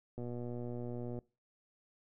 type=click train; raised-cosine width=2 ms; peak=-30 dBFS; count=123; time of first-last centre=0.18-1.188 s; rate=121 Hz; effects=noise-tail reverb RT60 0.3 s tail -22 dB re dry

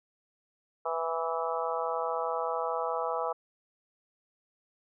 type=harmonic tone with a mistuned harmonic; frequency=164.81 Hz; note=E3; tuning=in tune; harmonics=3 / 4 / 5 / 6 / 7 / 8; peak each=-34 / -35 / -36 / -37 / -37 / -38 dBFS; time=0.85-3.33 s; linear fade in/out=10 ms; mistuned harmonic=8; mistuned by=-18 cents; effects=none

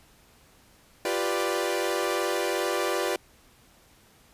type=chord; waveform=sawtooth; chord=G dominant seventh; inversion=third; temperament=equal; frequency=349.2 / 392 / 493.9 / 587.3 Hz; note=F4 / G4 / B4 / D5; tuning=0 / 0 / 0 / 0 cents; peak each=-27 dBFS; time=1.05-3.16 s; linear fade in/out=2 ms; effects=pink hiss -58 dBFS RMS until 4.33 s + resampled to 32000 Hz

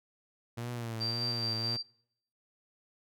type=tone with vibrato; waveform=sawtooth; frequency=116.54 Hz; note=A#2; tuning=in tune; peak=-32 dBFS; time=0.57-1.77 s; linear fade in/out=10 ms; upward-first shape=triangle; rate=1.8 Hz; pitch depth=83 cents each way
type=tone with tremolo; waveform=sine; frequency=4699 Hz; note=D8; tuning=in tune; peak=-31 dBFS; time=1-1.83 s; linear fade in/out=20 ms; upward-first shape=square; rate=4.7 Hz; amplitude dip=30%
effects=noise-tail reverb RT60 0.7 s tail -25 dB re dry

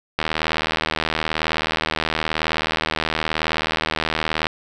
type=click train; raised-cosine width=0.3 ms; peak=-4 dBFS; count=339; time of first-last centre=0.19-4.468 s; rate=79 Hz; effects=none

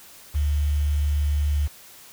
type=tone with quantisation; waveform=sine; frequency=73.1 Hz; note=D2; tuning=7 cents flat; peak=-19 dBFS; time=0.34-1.68 s; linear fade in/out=20 ms; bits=7; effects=white hiss -47 dBFS RMS until 2.12 s

